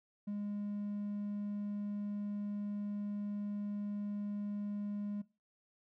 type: tone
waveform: triangle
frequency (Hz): 205.4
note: G#3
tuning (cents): -19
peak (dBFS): -34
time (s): 0.27-5.22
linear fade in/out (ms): 10
effects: noise-tail reverb RT60 0.3 s tail -21 dB re dry + tanh soft clip ceiling -30 dBFS